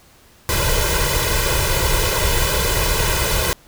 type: noise with comb filter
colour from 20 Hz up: pink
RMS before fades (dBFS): -18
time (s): 0.49-3.53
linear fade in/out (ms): 0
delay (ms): 2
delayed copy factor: +0.95
effects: pink hiss -50 dBFS RMS until 3.67 s